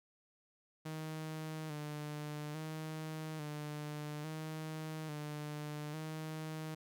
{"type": "tone with vibrato", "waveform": "sawtooth", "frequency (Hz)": 153.2, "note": "D#3", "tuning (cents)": -27, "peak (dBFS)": -37, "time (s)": [0.85, 6.75], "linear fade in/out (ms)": 10, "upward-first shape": "square", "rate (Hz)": 0.59, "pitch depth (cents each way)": 42, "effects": []}